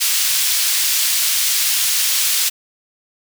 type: high-pass noise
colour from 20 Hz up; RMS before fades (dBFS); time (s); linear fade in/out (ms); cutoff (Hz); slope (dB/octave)
pink; -17; 0-2.5; 20; 3400; 12
effects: none